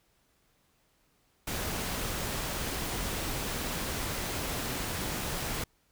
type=noise; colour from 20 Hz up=pink; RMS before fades=-34 dBFS; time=1.47-5.64 s; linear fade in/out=5 ms; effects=pink hiss -70 dBFS RMS until 5.91 s